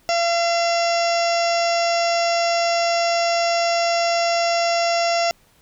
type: harmonic tone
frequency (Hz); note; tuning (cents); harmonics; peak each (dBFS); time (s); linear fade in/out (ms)
682; F5; -41; 1 / 2 / 3 / 4 / 5 / 6 / 7 / 8 / 9 / 10; -18 / -29 / -29 / -29 / -37 / -38 / -31 / -28 / -39 / -34; 0.09-5.31; 0
effects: pink hiss -57 dBFS RMS until 5.61 s